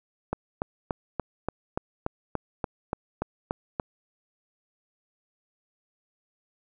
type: click train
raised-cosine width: 1 ms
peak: -13 dBFS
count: 13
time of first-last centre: 0.33-3.798 s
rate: 3.46 Hz
effects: none